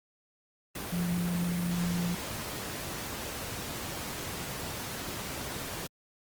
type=tone in noise; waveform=sine; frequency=174.61 Hz; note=F3; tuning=in tune; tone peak=-28 dBFS; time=0.92-2.15 s; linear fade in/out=5 ms; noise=pink; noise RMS=-37 dBFS; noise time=0.75-5.87 s; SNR=+6 dB; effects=high-pass 60 Hz 12 dB/octave + Opus 24 kbps